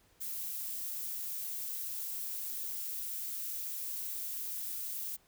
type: noise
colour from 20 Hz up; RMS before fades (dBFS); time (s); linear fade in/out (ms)
violet; -39; 0.2-5.17; 20
effects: pink hiss -67 dBFS RMS until 5.27 s